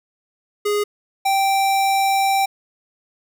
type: tone pair in turn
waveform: square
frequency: 414 / 781.5 Hz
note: G#4 / G5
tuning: -5 / -6 cents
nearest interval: major seventh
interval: 1099 cents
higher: second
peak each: -18 / -16 dBFS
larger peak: second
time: 0.65-0.84 / 1.25-2.46 s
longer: second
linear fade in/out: 10 ms
effects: none